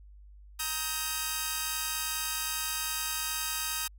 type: chord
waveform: 5% pulse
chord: Eb major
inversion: second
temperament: equal with one note detuned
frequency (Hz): 932.3 / 1266.3 / 1568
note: Bb5 / Eb6 / G6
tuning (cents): 0 / +30 / 0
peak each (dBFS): -25 / -22 / -25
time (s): 0.59-3.88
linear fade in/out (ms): 10
effects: added 50 Hz sine -49 dBFS peak until 3.98 s